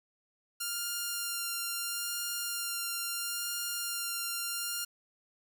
5% pulse tone with vibrato, 1396.9 Hz, F6, in tune, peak -22 dBFS, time 0.6-4.85 s, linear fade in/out 10 ms, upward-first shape sine, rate 0.75 Hz, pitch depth 11 cents each way, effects none

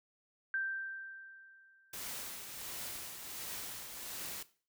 sine tone with exponential decay, 1568 Hz, G6, in tune, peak -31 dBFS, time 0.54-2.11 s, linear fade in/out 1 ms, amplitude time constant 340 ms
white noise with tremolo, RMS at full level -42 dBFS, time 1.93-4.43 s, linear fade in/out 5 ms, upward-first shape triangle, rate 1.4 Hz, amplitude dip 50%
effects noise-tail reverb RT60 0.4 s tail -17 dB re dry

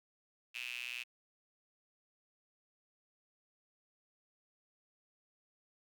sawtooth tone with high-pass filter, 122.4 Hz, B2, 15 cents flat, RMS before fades -43 dBFS, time 0.54-1.04 s, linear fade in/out 20 ms, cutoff 2600 Hz, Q 9.9, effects none

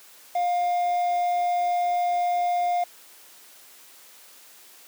triangle tone with quantisation, 707 Hz, F5, 21 cents sharp, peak -19 dBFS, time 0.35-2.84 s, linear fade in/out 5 ms, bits 7, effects white hiss -50 dBFS RMS until 4.87 s + high-pass 300 Hz 12 dB/octave

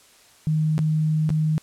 sine tone with dropouts, 155.56 Hz, D#3, in tune, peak -18 dBFS, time 0.47-1.58 s, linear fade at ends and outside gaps 0 ms, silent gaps 0.78-0.79 / 1.292-1.303 s, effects white hiss -53 dBFS RMS until 1.62 s + low-pass 10000 Hz 12 dB/octave

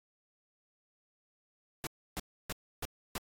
pink noise bursts, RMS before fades -37 dBFS, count 5, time 1.84-3.18 s, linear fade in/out 0 ms, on 28 ms, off 300 ms, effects AAC 48 kbps

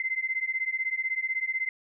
sine beating tone pair, 2062 / 2078 Hz, C7 / C7, -26 / -12 cents, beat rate 16 Hz, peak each -30 / -30 dBFS, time 0-1.69 s, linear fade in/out 2 ms, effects none

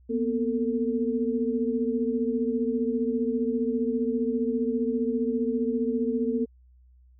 sine tone cluster, 236.2 / 251.2 / 448.4 Hz, A#3 / B3 / A4, +23 / +30 / +33 cents, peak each -28 dBFS, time 0.09-6.46 s, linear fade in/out 20 ms, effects added 62 Hz sine -53 dBFS peak until 7.19 s

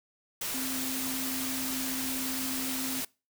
sine tone in noise, 261.6 Hz, C4, in tune, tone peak -35 dBFS, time 0.54-3.01 s, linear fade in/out 5 ms, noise white, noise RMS -34 dBFS, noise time 0.41-3.05 s, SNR -4 dB, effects noise-tail reverb RT60 0.3 s tail -24 dB re dry

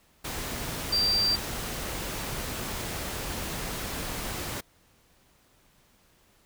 sine tone in noise, 4700 Hz, D8, 1 cent sharp, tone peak -22 dBFS, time 0.92-1.36 s, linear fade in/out 10 ms, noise pink, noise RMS -34 dBFS, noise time 0.24-4.61 s, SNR +9 dB, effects pink hiss -63 dBFS RMS until 6.45 s

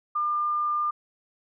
sine tone, 1201 Hz, D6, 38 cents sharp, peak -23 dBFS, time 0.15-0.91 s, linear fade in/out 10 ms, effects none

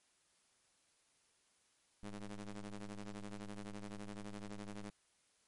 sawtooth ring-modulated tone, 104 Hz, G#2, 3 cents sharp, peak -38 dBFS, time 2.03-4.9 s, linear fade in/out 0 ms, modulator 98.1 Hz, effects white hiss -74 dBFS RMS until 5.47 s + MP3 48 kbps

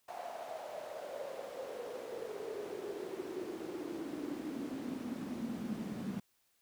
brown noise with high-pass filter sweep, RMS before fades -42 dBFS, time 0.08-6.2 s, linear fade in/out 5 ms, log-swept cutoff 710 to 200 Hz, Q 7.5, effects white hiss -75 dBFS RMS until 6.61 s

